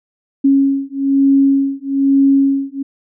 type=beating tone pair; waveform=sine; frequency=274 / 275.1 Hz; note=C#4 / C#4; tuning=-20 / -13 cents; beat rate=1.1 Hz; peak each=-13 dBFS; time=0.44-2.83 s; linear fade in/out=10 ms; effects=none